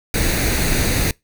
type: noise with comb filter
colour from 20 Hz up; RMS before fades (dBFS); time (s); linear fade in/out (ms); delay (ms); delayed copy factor
pink; -18; 0.14-1.11; 2; 0.47; +0.55
effects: noise-tail reverb RT60 0.2 s tail -24 dB re dry